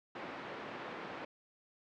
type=band-pass noise; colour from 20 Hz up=pink; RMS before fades=-45 dBFS; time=0.15-1.25 s; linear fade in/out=5 ms; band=290 to 2200 Hz; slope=12 dB/octave; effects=low-pass 5000 Hz 12 dB/octave